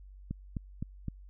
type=click train; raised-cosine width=5 ms; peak=-22 dBFS; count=4; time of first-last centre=0.31-1.083 s; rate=3.88 Hz; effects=added 48 Hz sine -48 dBFS peak until 1.29 s